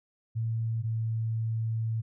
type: tone pair in turn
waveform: sine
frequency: 113.3 / 112.52 Hz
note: A#2 / A2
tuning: -49 / +39 cents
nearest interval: unison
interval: 12 cents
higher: first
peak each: -27 dBFS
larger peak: neither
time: 0.35-0.83 / 0.83-2.02 s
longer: second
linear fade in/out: 20 ms
effects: none